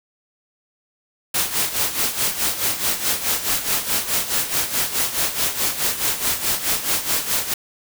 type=noise with tremolo; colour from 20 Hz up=white; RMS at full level=-19 dBFS; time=1.34-7.54 s; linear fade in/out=5 ms; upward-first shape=sine; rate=4.7 Hz; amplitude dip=70%; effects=none